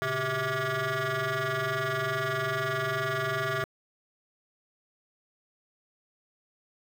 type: ring-modulated tone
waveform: 15% pulse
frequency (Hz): 256.8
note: C4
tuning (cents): -32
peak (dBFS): -18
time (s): 0.02-3.64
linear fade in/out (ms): 0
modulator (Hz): 910
effects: low-pass 4000 Hz 12 dB/octave + 8-bit